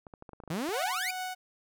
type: clicks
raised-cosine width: 1 ms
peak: -32 dBFS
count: 10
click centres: 0.068 / 0.138 / 0.224 / 0.292 / 0.333 / 0.402 / 0.437 / 0.477 / 0.508 / 0.69 s
type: exponential sweep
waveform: sawtooth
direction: up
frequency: 149 to 2489 Hz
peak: -27 dBFS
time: 0.5-1.11 s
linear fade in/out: 5 ms
type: tone with tremolo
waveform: sawtooth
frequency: 740 Hz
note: F#5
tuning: in tune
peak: -29 dBFS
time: 0.72-1.35 s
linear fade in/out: 20 ms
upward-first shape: triangle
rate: 2.5 Hz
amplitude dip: 55%
effects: none

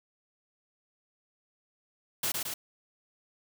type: noise with echo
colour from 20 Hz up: white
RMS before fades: -30 dBFS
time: 2.23-2.32 s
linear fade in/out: 5 ms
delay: 110 ms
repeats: 2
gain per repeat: -3 dB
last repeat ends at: 2.54 s
effects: none

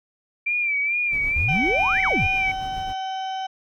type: tone with vibrato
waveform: sine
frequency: 2349 Hz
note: D7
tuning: in tune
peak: -20 dBFS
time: 0.46-2.52 s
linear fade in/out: 10 ms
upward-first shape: sine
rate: 2.3 Hz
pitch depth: 68 cents each way
type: noise with tremolo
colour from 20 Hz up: brown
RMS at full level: -34 dBFS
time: 1.1-2.95 s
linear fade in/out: 50 ms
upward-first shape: sine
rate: 7.3 Hz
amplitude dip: 45%
type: exponential two-way sweep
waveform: sine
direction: up then down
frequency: 64 to 2360 to 64 Hz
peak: -22 dBFS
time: 1.36-2.27 s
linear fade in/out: 5 ms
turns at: 2.02 s
type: harmonic tone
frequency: 762 Hz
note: G5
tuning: 49 cents flat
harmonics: 1 / 2 / 3 / 4 / 5 / 7 / 8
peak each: -26 / -41 / -47 / -37 / -50 / -50 / -52 dBFS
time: 1.48-3.47 s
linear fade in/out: 10 ms
effects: none

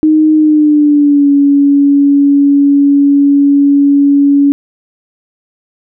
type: tone with pitch glide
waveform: sine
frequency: 310 to 282.6 Hz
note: D#4 to C#4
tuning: -6 to +34 cents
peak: -4 dBFS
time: 0.03-4.52 s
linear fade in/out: 0 ms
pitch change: -160 cents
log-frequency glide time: 0.34-1.3 s
effects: none

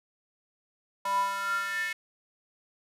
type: tone with high-pass filter sweep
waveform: square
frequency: 197.5 Hz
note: G3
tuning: 13 cents sharp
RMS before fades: -30 dBFS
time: 1.05-1.93 s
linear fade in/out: 5 ms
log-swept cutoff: 870 to 2000 Hz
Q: 8.8
effects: resampled to 32000 Hz

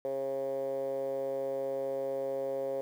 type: tone with band-pass filter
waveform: 10% pulse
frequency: 135.5 Hz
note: C#3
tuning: 39 cents flat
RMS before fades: -34 dBFS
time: 0.05-2.81 s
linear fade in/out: 0 ms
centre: 500 Hz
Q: 9.3
effects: 10-bit

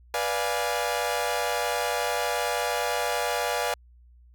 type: chord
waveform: sawtooth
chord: B diminished seventh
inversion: none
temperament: equal with one note detuned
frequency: 488.5 / 587.3 / 698.5 / 830.6 Hz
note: B4 / D5 / F5 / Ab5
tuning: -19 / 0 / 0 / 0 cents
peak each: -27 dBFS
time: 0.14-3.74 s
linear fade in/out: 2 ms
effects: added 60 Hz sine -51 dBFS peak until 4.34 s

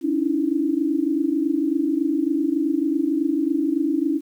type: tone cluster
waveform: sine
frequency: 278.1 / 301.5 / 328.9 Hz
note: C#4 / D4 / E4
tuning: +6 / +46 / -4 cents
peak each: -23 dBFS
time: 0.01-4.21 s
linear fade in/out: 50 ms
effects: 9-bit

